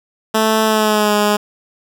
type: tone with pitch glide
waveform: 10% pulse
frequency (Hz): 219.3 to 208.2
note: A3 to G#3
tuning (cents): -6 to +5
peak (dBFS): -4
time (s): 0.34-1.37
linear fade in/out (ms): 10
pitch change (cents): -89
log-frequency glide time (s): 0.64-1.14
effects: none